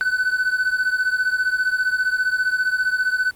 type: beating tone pair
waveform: triangle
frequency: 1501 / 1516 Hz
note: F#6 / F#6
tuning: +24 / +42 cents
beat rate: 15 Hz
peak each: -18 / -21 dBFS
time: 0.01-3.31 s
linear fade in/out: 0 ms
effects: pink hiss -51 dBFS RMS until 3.35 s + Opus 48 kbps